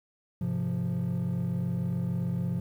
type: chord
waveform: triangle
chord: F minor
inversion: first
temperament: equal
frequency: 103.83 / 130.81 / 174.61 Hz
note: Ab2 / C3 / F3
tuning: 0 / 0 / 0 cents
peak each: -32 / -29 / -27 dBFS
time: 0.41-2.6 s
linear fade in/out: 5 ms
effects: tanh soft clip ceiling -21 dBFS + 10-bit